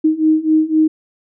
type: beating tone pair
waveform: sine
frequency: 311.1 / 315 Hz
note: D#4 / D#4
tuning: 0 / +21 cents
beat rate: 3.9 Hz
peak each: -15 / -13 dBFS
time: 0.04-0.88 s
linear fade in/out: 10 ms
effects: none